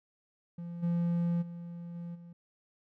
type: tone with level steps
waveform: triangle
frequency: 171.6 Hz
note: F3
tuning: 30 cents flat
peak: -36 / -25 / -38 / -36 / -45 dBFS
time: 0.58-2.33 s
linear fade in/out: 5 ms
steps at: 0.82 / 1.41 / 1.94 / 2.14 s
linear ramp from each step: 20 ms
effects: none